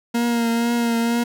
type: tone with vibrato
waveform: 40% pulse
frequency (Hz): 234.1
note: A#3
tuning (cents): +8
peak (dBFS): -17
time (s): 0.14-1.24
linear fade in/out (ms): 10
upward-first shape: triangle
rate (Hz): 2.1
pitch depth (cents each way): 29
effects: none